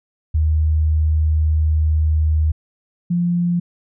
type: tone pair in turn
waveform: sine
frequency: 77.78 / 174.19 Hz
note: D#2 / F3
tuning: 0 / -4 cents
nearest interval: octave + major second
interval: 1396 cents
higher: second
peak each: -13 / -15 dBFS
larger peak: first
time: 0.34-2.52 / 3.1-3.6 s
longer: first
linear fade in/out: 10 ms
effects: none